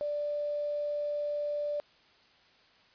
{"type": "tone with quantisation", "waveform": "sine", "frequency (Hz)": 587.3, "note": "D5", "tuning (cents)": 0, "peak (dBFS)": -30, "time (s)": [0.01, 1.8], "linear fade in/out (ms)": 0, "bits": 8, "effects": ["white hiss -62 dBFS RMS until 2.94 s", "resampled to 11025 Hz"]}